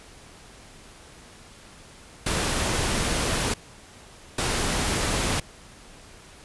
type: noise bursts at uneven times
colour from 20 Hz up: pink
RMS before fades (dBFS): -25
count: 2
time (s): 2.26-3.54 / 4.38-5.4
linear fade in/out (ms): 5
effects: pink hiss -48 dBFS RMS until 6.44 s + resampled to 24000 Hz